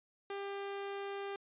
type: tone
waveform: sawtooth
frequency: 398 Hz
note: G4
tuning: 26 cents sharp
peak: -35 dBFS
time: 0.3-1.36 s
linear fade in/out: 2 ms
effects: resampled to 8000 Hz